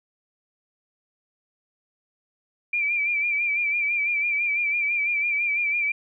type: tone with vibrato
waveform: sine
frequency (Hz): 2355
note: D7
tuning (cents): +4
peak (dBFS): -21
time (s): 2.73-5.92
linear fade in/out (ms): 5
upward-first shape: sine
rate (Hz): 6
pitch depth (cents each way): 53
effects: none